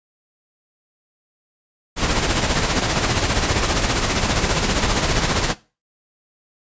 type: noise with tremolo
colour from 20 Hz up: pink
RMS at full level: -17 dBFS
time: 1.96-5.55 s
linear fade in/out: 50 ms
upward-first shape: sine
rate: 15 Hz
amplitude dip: 50%
effects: noise-tail reverb RT60 0.3 s tail -18 dB re dry + resampled to 16000 Hz